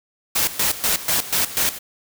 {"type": "noise with tremolo", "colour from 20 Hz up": "white", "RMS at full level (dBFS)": -19, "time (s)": [0.35, 1.79], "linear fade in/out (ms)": 10, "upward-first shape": "square", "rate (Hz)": 4.1, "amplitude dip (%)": 80, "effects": []}